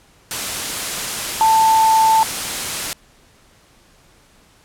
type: tone in noise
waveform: sine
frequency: 885 Hz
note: A5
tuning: 10 cents sharp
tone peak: -10 dBFS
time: 1.41-2.23 s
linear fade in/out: 0 ms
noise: white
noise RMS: -23 dBFS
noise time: 0.31-2.93 s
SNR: +10 dB
effects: pink hiss -52 dBFS RMS until 4.64 s + low-pass 11000 Hz 12 dB/octave